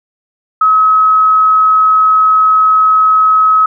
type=tone; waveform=sine; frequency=1280 Hz; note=D#6; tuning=49 cents sharp; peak=-5 dBFS; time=0.61-3.66 s; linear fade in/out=5 ms; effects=none